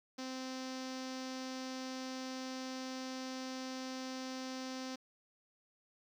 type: tone with low-pass filter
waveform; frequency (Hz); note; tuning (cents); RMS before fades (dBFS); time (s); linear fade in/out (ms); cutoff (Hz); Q
sawtooth; 259.7; C4; -13; -43; 0.18-4.96; 10; 5400; 3.4
effects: 11-bit